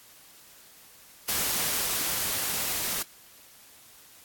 white noise with level ramp, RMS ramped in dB -27 to -30 dBFS, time 1.28-3.03 s, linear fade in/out 10 ms, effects white hiss -53 dBFS RMS until 4.24 s + AAC 64 kbps

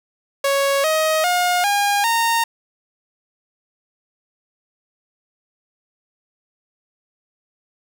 sawtooth tone with pitch steps, 554.4 / 629.5 / 714.8 / 811.7 / 921.7 Hz, C#5 / D#5 / F5 / G#5 / A#5, 0 / +20 / +40 / -40 / -20 cents, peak -12 dBFS, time 0.44-2.44 s, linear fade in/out 5 ms, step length 400 ms, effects none

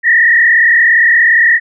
sine tone with frequency modulation, 1864.7 Hz, A#6, in tune, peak -5 dBFS, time 0.03-1.6 s, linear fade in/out 50 ms, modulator 37.3 Hz, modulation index 2.1, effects none

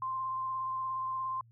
sine tone with vibrato, 1046.5 Hz, C6, in tune, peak -32 dBFS, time 0.02-1.41 s, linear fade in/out 2 ms, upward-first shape sine, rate 17 Hz, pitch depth 14 cents each way, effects added 115 Hz sine -57 dBFS peak until 1.51 s

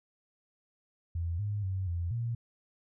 sine tone with pitch steps, 84.6 / 103.5 / 94.7 / 86 / 117.2 Hz, E2 / G#2 / F#2 / F2 / A#2, +45 / -5 / +41 / -26 / +10 cents, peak -30 dBFS, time 1.15-2.35 s, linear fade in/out 5 ms, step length 240 ms, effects none

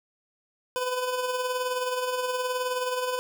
25% pulse tone with tremolo, 503 Hz, B4, 32 cents sharp, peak -21 dBFS, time 0.76-3.19 s, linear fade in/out 0 ms, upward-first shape sine, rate 19 Hz, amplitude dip 45%, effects none

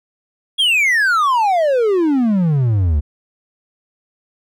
triangle exponential sweep, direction down, 3368 to 69.3 Hz, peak -10 dBFS, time 0.58-3.01 s, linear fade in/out 20 ms, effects none

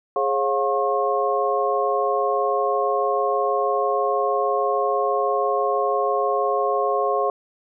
sine tone cluster, 416.8 / 543 / 711 / 1082 Hz, G#4 / C#5 / F5 / C#6, +6 / -36 / +31 / -42 cents, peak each -24 dBFS, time 0.16-7.3 s, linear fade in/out 2 ms, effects none

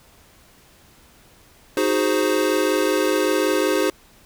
square chord, Ab dominant seventh, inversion second, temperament equal, 311.1 / 370 / 415.3 / 523.3 Hz, Eb4 / Gb4 / Ab4 / C5, 0 / 0 / 0 / 0 cents, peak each -24 dBFS, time 1.77-3.9 s, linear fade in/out 2 ms, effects pink hiss -52 dBFS RMS until 4.25 s

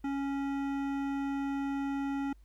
sine tone with hard clipping, 277.2 Hz, C#4, in tune, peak -33 dBFS, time 0.04-2.33 s, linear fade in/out 5 ms, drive 14 dB, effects added 50 Hz sine -54 dBFS peak until 2.44 s + pink hiss -74 dBFS RMS until 2.44 s

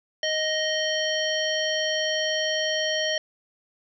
harmonic tone, 623 Hz, D#5, 2 cents sharp, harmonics 1 / 3 / 5 / 7 / 9, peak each -27 / -29 / -28 / -35 / -33 dBFS, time 0.23-3.18 s, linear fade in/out 2 ms, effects none

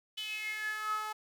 sawtooth tone with high-pass filter sweep, 429 Hz, A4, 44 cents flat, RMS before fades -37 dBFS, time 0.17-1.13 s, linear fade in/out 10 ms, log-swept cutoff 3100 to 1000 Hz, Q 9.3, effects none

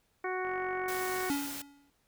harmonic tone, 370 Hz, F#4, in tune, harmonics 1 / 2 / 3 / 4 / 5 / 6, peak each -35 / -38 / -40 / -41 / -42 / -43 dBFS, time 0.24-1.3 s, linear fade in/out 5 ms
click train, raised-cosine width 0.5 ms, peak -31 dBFS, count 37, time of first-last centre 0.45-1.228 s, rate 46.3 Hz
white noise, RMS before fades -41 dBFS, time 0.88-1.62 s, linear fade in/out 5 ms
square tone with exponential decay, 283 Hz, C#4, 36 cents sharp, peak -28 dBFS, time 1.3-1.9 s, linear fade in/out 0 ms, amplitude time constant 130 ms
effects pink hiss -73 dBFS RMS until 2.07 s

